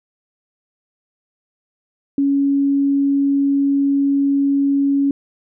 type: tone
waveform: sine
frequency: 278.9 Hz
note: C#4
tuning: 11 cents sharp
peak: -13 dBFS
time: 2.18-5.11 s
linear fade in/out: 2 ms
effects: none